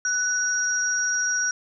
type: tone pair together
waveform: sine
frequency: 1487 / 5706 Hz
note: F#6 / F8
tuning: +8 / +36 cents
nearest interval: octave + major seventh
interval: 2328 cents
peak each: -24 dBFS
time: 0.05-1.51 s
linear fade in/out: 2 ms
effects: none